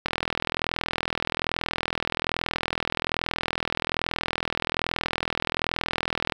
click train, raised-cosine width 0.3 ms, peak -8 dBFS, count 259, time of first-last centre 0.06-6.322 s, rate 41.2 Hz, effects 7-bit

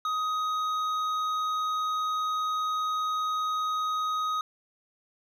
sine tone with hard clipping, 1255 Hz, D#6, 15 cents sharp, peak -28 dBFS, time 0.05-4.41 s, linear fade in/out 2 ms, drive 7 dB, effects none

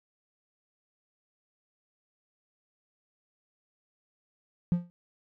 triangle tone with exponential decay, 174.61 Hz, F3, in tune, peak -15 dBFS, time 4.72-4.9 s, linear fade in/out 0 ms, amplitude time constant 37 ms, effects tanh soft clip ceiling -17 dBFS

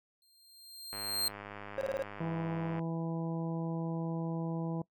sawtooth tone with exponential growth, 4186 Hz, C8, in tune, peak -25 dBFS, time 0.22-1.28 s, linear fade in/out 1 ms, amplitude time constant 230 ms
click train, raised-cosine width 0.5 ms, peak -29 dBFS, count 191, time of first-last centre 0.93-2.793 s, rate 102 Hz
triangle tone bursts, 541 Hz, C#5, 42 cents flat, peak -28 dBFS, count 5, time 1.78-2.023 s, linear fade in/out 0 ms, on 31 ms, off 22 ms
harmonic tone, 164.81 Hz, E3, in tune, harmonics 1 / 2 / 3 / 4 / 5 / 6, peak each -34 / -40 / -44 / -46 / -48 / -50 dBFS, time 2.2-4.82 s, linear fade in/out 5 ms
effects noise-tail reverb RT60 0.1 s tail -21 dB re dry

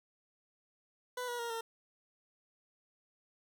20% pulse tone with pitch steps, 496.9 / 482.8 / 469 / 455.7 Hz, B4 / B4 / A#4 / A#4, +11 / -39 / +11 / -39 cents, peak -32 dBFS, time 1.17-1.61 s, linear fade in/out 5 ms, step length 110 ms, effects none

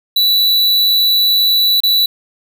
square tone with dropouts, 3951 Hz, B7, in tune, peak -10 dBFS, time 0.16-2.06 s, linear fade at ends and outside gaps 5 ms, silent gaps 1.804-1.834 s, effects none

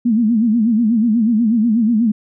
sine tone with vibrato, 225.5 Hz, A3, 43 cents sharp, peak -11 dBFS, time 0.05-2.12 s, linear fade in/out 10 ms, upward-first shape sine, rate 8.2 Hz, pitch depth 130 cents each way, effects none

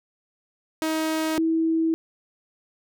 sawtooth / sine tone pair in turn, 316.6 / 324.7 Hz, D#4 / E4, +30 / -26 cents, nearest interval unison, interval 44 cents, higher second, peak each -19 dBFS, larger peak neither, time 0.82-1.38 / 1.38-1.94 s, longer neither, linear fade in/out 0 ms, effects none

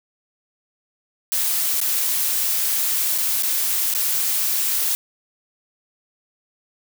blue noise with dropouts, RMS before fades -21 dBFS, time 1.32-4.95 s, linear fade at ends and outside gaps 0 ms, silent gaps 1.803-1.814 / 3.179-3.184 / 3.424-3.433 / 3.938-3.949 s, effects none

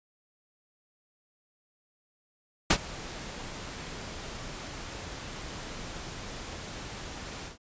pink noise with ADSR envelope, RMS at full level -19 dBFS, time 2.7-7.58 s, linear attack 7 ms, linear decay 63 ms, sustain -21 dB, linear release 120 ms, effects resampled to 16000 Hz

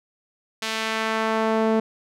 sawtooth tone with band-pass filter sweep, 221.4 Hz, A3, 11 cents sharp, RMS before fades -23 dBFS, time 0.62-1.8 s, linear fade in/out 5 ms, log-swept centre 3700 to 440 Hz, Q 0.8, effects none

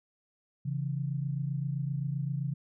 sine tone pair together, 136.4 / 164.09 Hz, C#3 / E3, -28 / -8 cents, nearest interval minor third, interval 320 cents, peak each -31 / -35 dBFS, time 0.65-2.54 s, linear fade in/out 10 ms, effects none

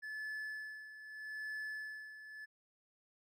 triangle tone with tremolo, 1729 Hz, A6, 31 cents flat, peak -38 dBFS, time 0.02-2.46 s, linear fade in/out 20 ms, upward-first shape sine, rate 0.8 Hz, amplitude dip 70%, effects none

